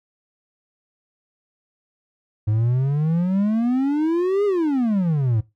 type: exponential two-way sweep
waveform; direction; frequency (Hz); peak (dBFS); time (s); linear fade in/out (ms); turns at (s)
triangle; up then down; 103.83 to 418.3 to 103.83; -15; 2.47-5.41; 10; 4.45
effects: noise-tail reverb RT60 0.2 s tail -18 dB re dry